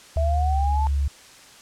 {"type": "tone with pitch glide", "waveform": "sine", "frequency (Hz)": [73.6, 70.32], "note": ["D2", "C#2"], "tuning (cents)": [4, 25], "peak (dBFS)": -19, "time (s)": [0.16, 1.08], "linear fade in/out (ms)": 5, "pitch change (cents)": -79, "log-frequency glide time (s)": [0.51, 0.56]}
{"type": "exponential sweep", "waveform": "sine", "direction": "up", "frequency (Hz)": [650, 887], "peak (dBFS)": -24, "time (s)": [0.17, 0.87], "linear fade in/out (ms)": 0}
{"effects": ["white hiss -47 dBFS RMS until 1.61 s", "low-pass 8000 Hz 12 dB/octave"]}